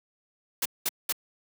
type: noise bursts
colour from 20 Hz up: white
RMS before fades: -27 dBFS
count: 3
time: 0.62-1.125 s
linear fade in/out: 5 ms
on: 35 ms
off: 200 ms
effects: high-pass 200 Hz 12 dB/octave